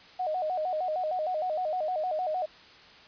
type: tone with vibrato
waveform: sine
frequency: 675 Hz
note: E5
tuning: 41 cents sharp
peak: -27 dBFS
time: 0.19-2.46 s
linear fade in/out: 10 ms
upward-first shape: square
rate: 6.5 Hz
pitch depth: 150 cents each way
effects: white hiss -52 dBFS RMS until 3.07 s + resampled to 11025 Hz